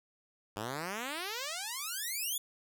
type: exponential sweep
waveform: 5% pulse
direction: up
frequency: 98 to 3520 Hz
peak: -25 dBFS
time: 0.56-2.38 s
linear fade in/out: 5 ms
effects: none